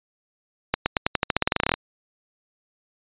accelerating click train, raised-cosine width 0.3 ms, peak -3 dBFS, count 18, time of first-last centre 0.74-1.74 s, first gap 120 ms, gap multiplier 0.9, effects resampled to 8000 Hz

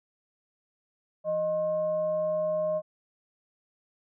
sine tone with frequency modulation, 619 Hz, D#5, 9 cents flat, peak -25 dBFS, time 1.24-2.82 s, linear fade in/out 50 ms, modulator 449 Hz, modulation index 0.29, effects none

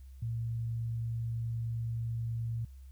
sine tone, 115.4 Hz, A#2, 17 cents flat, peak -32 dBFS, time 0.22-2.65 s, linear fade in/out 5 ms, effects added 66 Hz sine -47 dBFS peak until 2.91 s + white hiss -71 dBFS RMS until 2.91 s

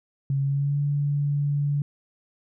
sine tone with pitch glide, 137.7 to 143.96 Hz, C#3 to D3, -11 to -34 cents, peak -21 dBFS, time 0.3-1.82 s, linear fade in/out 2 ms, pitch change +77 cents, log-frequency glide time 0.41-0.79 s, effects none

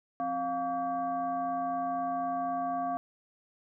sine tone with frequency modulation, 703 Hz, F5, 11 cents sharp, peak -29 dBFS, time 0.2-2.97 s, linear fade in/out 0 ms, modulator 438 Hz, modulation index 0.81, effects none

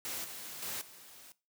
white noise with level steps, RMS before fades -39 / -45 / -39 / -54 dBFS, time 0.05-1.32 s, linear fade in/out 0 ms, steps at 0.24 / 0.62 / 0.81 s, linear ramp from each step 5 ms, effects noise-tail reverb RT60 0.3 s tail -20 dB re dry + high-pass 100 Hz 12 dB/octave

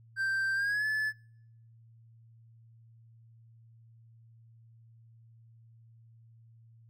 triangle tone with pitch glide, 1568 to 1729.8 Hz, G6 to A6, 0 to -30 cents, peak -26 dBFS, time 0.16-1.13 s, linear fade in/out 50 ms, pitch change +170 cents, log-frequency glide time 0.54-0.86 s, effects noise-tail reverb RT60 0.7 s tail -24 dB re dry + added 114 Hz sine -55 dBFS peak until 6.89 s

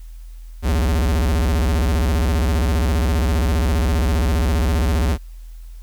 square tone with vibrato, 69.8 Hz, C#2, 13 cents sharp, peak -16 dBFS, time 0.62-5.18 s, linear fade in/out 50 ms, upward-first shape square, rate 15 Hz, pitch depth 270 cents each way, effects added 41 Hz sine -33 dBFS peak until 5.82 s + white hiss -56 dBFS RMS until 5.82 s

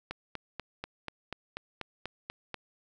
click train, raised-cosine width 0.3 ms, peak -20 dBFS, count 11, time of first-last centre 0.11-2.543 s, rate 4.11 Hz, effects none

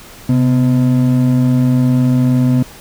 triangle ring-modulated tone, 190.8 Hz, G3, 47 cents flat, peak -4 dBFS, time 0.29-2.63 s, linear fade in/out 5 ms, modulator 59.7 Hz, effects pink hiss -37 dBFS RMS until 2.8 s

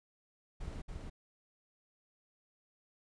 brown noise with echo, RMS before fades -42 dBFS, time 0.6-0.82 s, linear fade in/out 10 ms, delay 280 ms, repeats 1, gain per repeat -2 dB, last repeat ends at 1.1 s, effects resampled to 22050 Hz

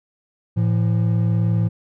triangle tone pair together, 110.55 / 170.1 Hz, A2 / F3, +9 / -45 cents, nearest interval perfect fifth, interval 746 cents, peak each -15 / -19 dBFS, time 0.56-1.69 s, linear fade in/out 20 ms, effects none

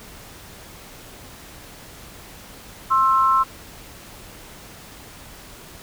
sine tone pair together, 1059 / 1324.7 Hz, C6 / E6, +21 / +8 cents, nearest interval major third, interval 387 cents, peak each -16 / -18 dBFS, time 2.9-3.44 s, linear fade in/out 20 ms, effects pink hiss -42 dBFS RMS until 5.82 s

